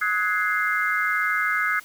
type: chord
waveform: sine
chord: Ab dominant seventh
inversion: second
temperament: equal with one note detuned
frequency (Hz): 1267.7 / 1480 / 1661.2 / 2093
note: Eb6 / Gb6 / Ab6 / C7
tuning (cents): +32 / 0 / 0 / 0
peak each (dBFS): -26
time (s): 0.01-1.8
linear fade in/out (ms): 10
effects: white hiss -48 dBFS RMS until 1.84 s